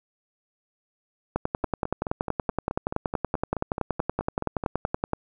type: two click trains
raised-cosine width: 1 ms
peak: -15 / -10 dBFS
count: 16 / 41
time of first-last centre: 1.64-4.852 / 1.36-5.134 s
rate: 4.67 / 10.6 Hz
effects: none